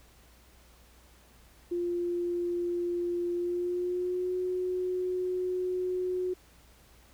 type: tone with pitch glide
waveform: sine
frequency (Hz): 349.2 to 365.5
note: F4 to F#4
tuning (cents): 0 to -21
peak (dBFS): -28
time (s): 1.71-6.34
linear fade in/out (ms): 10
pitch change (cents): +79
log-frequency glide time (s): 3.34-4.36
effects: added 60 Hz sine -59 dBFS peak until 7.13 s + pink hiss -60 dBFS RMS until 7.13 s